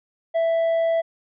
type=tone; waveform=triangle; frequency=661 Hz; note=E5; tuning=5 cents sharp; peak=-16 dBFS; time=0.34-1.02 s; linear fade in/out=20 ms; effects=resampled to 8000 Hz